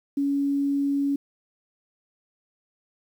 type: tone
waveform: sine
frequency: 280.7 Hz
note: C#4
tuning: 22 cents sharp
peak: -21 dBFS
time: 0.17-1.16 s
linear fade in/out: 5 ms
effects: 9-bit